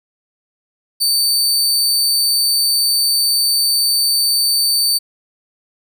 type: tone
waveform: sawtooth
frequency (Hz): 4569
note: D8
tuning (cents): -48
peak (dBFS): -10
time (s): 1-4.99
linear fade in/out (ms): 20
effects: none